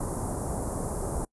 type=band-stop noise; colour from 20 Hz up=pink; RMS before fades=-31 dBFS; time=0-1.25 s; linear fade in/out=5 ms; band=1000 to 9200 Hz; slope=24 dB/octave; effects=noise-tail reverb RT60 0.1 s tail -24 dB re dry + resampled to 24000 Hz